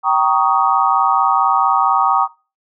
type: chord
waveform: sine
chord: Eb dominant seventh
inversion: first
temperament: just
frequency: 777.8 / 933.4 / 1120.1 / 1244.5 Hz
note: G5 / Bb5 / Db6 / Eb6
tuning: -14 / +2 / +18 / 0 cents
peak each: -17 dBFS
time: 0.03-2.28 s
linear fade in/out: 50 ms
effects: noise-tail reverb RT60 0.3 s tail -19 dB re dry